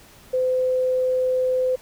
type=tone; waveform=sine; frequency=511 Hz; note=C5; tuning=41 cents flat; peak=-18 dBFS; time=0.33-1.76 s; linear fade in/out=10 ms; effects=pink hiss -49 dBFS RMS until 1.81 s